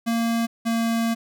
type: tone pair in turn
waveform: square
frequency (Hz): 230.6 / 229.1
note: A#3 / A#3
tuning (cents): -19 / -30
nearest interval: unison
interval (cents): 11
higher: first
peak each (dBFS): -21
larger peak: neither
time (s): 0.06-0.47 / 0.65-1.15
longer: second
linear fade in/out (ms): 20
effects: none